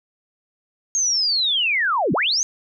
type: linear two-way sweep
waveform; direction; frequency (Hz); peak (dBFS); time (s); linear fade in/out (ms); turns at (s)
sine; down then up; 6530 to 135 to 6530; -17; 0.95-2.43; 0; 2.13
effects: none